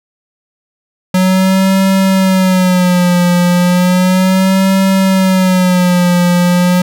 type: tone with vibrato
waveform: square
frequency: 184.1 Hz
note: F#3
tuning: 8 cents flat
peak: -8 dBFS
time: 1.14-6.82 s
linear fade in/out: 5 ms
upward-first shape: sine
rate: 0.34 Hz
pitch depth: 74 cents each way
effects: none